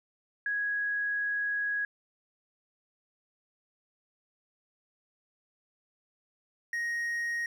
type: tone pair in turn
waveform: sine / triangle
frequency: 1661.2 / 1874.4 Hz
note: G#6 / A#6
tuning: 0 / +9 cents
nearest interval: major second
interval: 209 cents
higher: second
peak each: -28 dBFS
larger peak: neither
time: 0.46-1.85 / 6.73-7.46 s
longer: first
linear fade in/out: 2 ms
effects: none